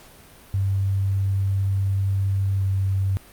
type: tone with pitch glide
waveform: sine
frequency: 97.5 to 96.49 Hz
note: G2 to G2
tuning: -9 to -27 cents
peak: -19 dBFS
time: 0.54-3.17 s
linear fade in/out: 0 ms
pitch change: -18 cents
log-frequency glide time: 2.57-2.62 s
effects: pink hiss -48 dBFS RMS until 3.32 s + Opus 48 kbps